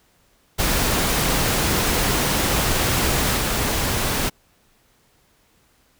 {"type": "noise with level steps", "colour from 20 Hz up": "pink", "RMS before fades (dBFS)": [-20, -22], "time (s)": [0.58, 4.3], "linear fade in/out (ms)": 20, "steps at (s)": 3.37, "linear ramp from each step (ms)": 2, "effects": ["pink hiss -60 dBFS RMS until 5.99 s"]}